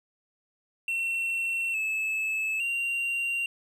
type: tone with pitch steps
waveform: triangle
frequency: 2713 / 2605 / 2764 Hz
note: E7 / E7 / F7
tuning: +49 / -21 / -19 cents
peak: -25 dBFS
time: 0.88-3.46 s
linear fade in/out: 2 ms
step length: 860 ms
effects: none